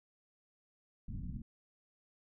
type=low-pass noise; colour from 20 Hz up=pink; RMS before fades=-42 dBFS; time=1.08-1.42 s; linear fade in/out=5 ms; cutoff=250 Hz; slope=48 dB/octave; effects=none